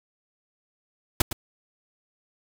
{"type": "noise with echo", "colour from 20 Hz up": "pink", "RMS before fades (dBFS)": -18, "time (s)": [1.2, 1.22], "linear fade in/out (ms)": 5, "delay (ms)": 110, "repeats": 1, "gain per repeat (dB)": -11, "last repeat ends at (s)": 1.33, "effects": []}